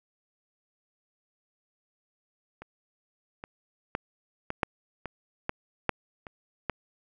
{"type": "clicks", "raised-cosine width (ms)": 0.5, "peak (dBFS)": [-27, -24, -13, -16, -9, -20, -13, -8, -26, -13], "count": 10, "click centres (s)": [2.62, 3.439, 3.951, 4.504, 4.632, 5.057, 5.494, 5.893, 6.268, 6.697], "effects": []}